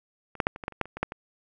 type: clicks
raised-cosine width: 0.5 ms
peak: -30 / -7 / -7 / -24 / -22 / -14 / -30 / -10 / -28 / -21 / -10 / -20 dBFS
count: 12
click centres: 0.353 / 0.402 / 0.469 / 0.561 / 0.638 / 0.681 / 0.723 / 0.813 / 0.856 / 0.97 / 1.03 / 1.121 s
effects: none

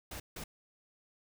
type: noise bursts at uneven times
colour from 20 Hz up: pink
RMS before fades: -43 dBFS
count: 2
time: 0.11-0.2 / 0.36-0.44 s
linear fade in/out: 5 ms
effects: none

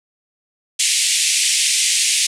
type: band-pass noise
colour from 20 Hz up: white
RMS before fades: -17 dBFS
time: 0.79-2.27 s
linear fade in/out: 10 ms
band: 2100 to 9600 Hz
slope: 48 dB/octave
effects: none

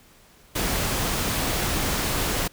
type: noise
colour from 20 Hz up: pink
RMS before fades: -25 dBFS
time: 0.55-2.48 s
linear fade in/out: 10 ms
effects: pink hiss -54 dBFS RMS until 2.52 s

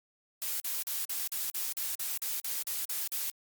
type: noise bursts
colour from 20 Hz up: blue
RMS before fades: -34 dBFS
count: 13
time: 0.42-3.3 s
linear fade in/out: 0 ms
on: 180 ms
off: 45 ms
effects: Opus 48 kbps

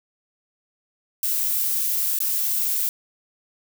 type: noise with dropouts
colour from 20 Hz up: violet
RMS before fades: -23 dBFS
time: 1.23-2.89 s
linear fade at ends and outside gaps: 1 ms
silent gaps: 2.188-2.203 s
effects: none

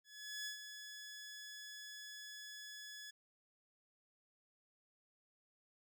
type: tone with ADSR envelope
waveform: 15% pulse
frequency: 1700 Hz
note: G#6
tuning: 40 cents sharp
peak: -35 dBFS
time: 0.04-3.11 s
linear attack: 420 ms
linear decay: 110 ms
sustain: -8 dB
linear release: 11 ms
effects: none

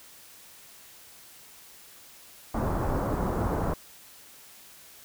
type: low-pass noise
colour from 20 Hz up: pink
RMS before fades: -28 dBFS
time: 2.54-3.74 s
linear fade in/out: 5 ms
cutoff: 1200 Hz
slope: 24 dB/octave
effects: white hiss -51 dBFS RMS until 5.04 s

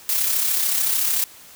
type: noise with amplitude modulation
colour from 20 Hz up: blue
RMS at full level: -19 dBFS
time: 0.09-1.24 s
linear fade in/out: 0 ms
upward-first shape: sine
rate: 33.6 Hz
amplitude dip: 40%
effects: white hiss -45 dBFS RMS until 1.55 s

